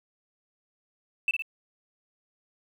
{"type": "tone with echo", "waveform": "sine", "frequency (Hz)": 2648, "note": "E7", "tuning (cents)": 7, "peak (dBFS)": -20, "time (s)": [1.28, 1.31], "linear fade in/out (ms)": 2, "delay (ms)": 56, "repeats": 2, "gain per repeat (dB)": -5, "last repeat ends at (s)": 1.422, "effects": ["tanh soft clip ceiling -16 dBFS", "9-bit"]}